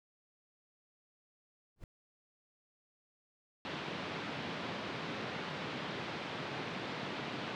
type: noise with exponential growth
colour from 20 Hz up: brown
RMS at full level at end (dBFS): -43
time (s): 1.76-1.84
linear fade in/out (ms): 2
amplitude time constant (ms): 17
type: band-pass noise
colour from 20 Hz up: pink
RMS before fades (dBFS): -41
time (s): 3.65-7.55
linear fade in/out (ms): 0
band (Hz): 130 to 3900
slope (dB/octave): 24
effects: none